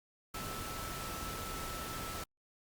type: tone in noise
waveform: sine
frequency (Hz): 1318.5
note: E6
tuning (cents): 0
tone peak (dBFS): -45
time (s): 0.34-2.24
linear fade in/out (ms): 5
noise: pink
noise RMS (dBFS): -42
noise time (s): 0.34-2.24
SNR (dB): -6
effects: Opus 48 kbps